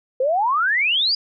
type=exponential sweep; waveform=sine; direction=up; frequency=497.4 to 4978 Hz; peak=-16 dBFS; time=0.2-1.15 s; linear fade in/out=5 ms; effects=none